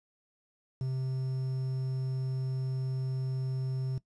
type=tone with quantisation; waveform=triangle; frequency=130.81 Hz; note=C3; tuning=in tune; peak=-28 dBFS; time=0.81-3.98 s; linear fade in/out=2 ms; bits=9; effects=noise-tail reverb RT60 0.1 s tail -18 dB re dry + resampled to 22050 Hz